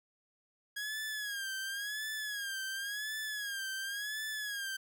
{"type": "tone with vibrato", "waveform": "sawtooth", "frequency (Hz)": 1649, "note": "G#6", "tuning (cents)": -13, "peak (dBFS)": -33, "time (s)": [0.76, 4.77], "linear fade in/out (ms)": 10, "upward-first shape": "sine", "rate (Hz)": 0.93, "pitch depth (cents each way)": 100, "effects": []}